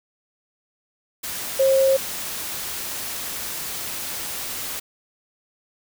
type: tone in noise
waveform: sine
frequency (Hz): 536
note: C5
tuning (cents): +42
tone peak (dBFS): -14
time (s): 1.59-1.97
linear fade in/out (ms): 10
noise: white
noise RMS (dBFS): -30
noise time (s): 1.23-4.8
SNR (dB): +13
effects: none